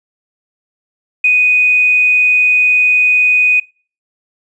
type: tone with tanh clipping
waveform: triangle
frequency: 2489 Hz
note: D#7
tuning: in tune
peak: -7 dBFS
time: 1.24-3.6 s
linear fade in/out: 5 ms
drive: 3 dB
effects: noise-tail reverb RT60 0.4 s tail -24 dB re dry + resampled to 22050 Hz